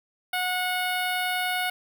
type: tone with notch filter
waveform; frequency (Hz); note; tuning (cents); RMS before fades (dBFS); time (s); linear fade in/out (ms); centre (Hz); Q
10% pulse; 730; F#5; -24; -27; 0.33-1.7; 5; 6200; 0.65
effects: none